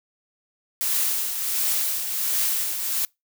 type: noise with tremolo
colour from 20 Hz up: blue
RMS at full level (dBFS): -22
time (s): 0.81-3.05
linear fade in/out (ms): 0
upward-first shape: triangle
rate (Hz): 1.4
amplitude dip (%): 55
effects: noise-tail reverb RT60 0.2 s tail -26 dB re dry